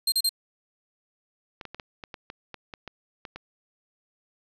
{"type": "tone bursts", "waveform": "sawtooth", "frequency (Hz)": 4186, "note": "C8", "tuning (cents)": 0, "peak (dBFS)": -18, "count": 3, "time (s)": [0.07, 0.293], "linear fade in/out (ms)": 5, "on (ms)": 51, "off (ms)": 35}
{"type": "clicks", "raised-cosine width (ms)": 0.3, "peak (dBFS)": -22, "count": 12, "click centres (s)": [1.612, 1.653, 1.746, 1.798, 2.038, 2.142, 2.301, 2.543, 2.738, 2.877, 3.252, 3.36]}
{"effects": ["resampled to 32000 Hz", "8-bit"]}